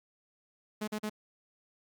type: tone bursts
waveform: sawtooth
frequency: 212.9 Hz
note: G#3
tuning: 43 cents sharp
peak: -29 dBFS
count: 3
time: 0.81-1.097 s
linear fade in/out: 10 ms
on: 67 ms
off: 43 ms
effects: Opus 48 kbps